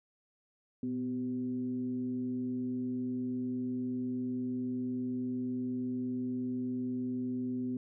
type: tone with frequency modulation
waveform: sine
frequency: 251.4 Hz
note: B3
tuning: 31 cents sharp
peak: -32 dBFS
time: 0.83-7.77 s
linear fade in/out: 2 ms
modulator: 134 Hz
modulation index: 0.43
effects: none